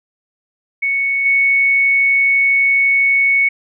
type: tone with level steps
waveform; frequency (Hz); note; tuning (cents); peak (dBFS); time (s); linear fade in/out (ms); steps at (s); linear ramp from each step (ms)
sine; 2217; C#7; 0; -14 / -10; 0.82-3.49; 10; 1.25; 10
effects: none